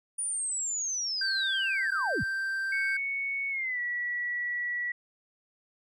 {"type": "linear sweep", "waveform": "sine", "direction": "down", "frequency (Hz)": [9630, 42.31], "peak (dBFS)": -29, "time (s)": [0.18, 2.24], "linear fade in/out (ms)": 10}
{"type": "tone", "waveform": "triangle", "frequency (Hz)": 1568, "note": "G6", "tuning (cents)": 0, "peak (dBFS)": -27, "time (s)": [1.21, 2.97], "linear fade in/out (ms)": 5}
{"type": "tone with pitch glide", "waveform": "sine", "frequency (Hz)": [2217, 1941.2], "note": ["C#7", "B6"], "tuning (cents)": [0, -30], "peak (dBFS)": -29, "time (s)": [2.72, 4.92], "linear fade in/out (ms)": 5, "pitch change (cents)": -230, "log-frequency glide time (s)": [3.5, 3.8]}
{"effects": []}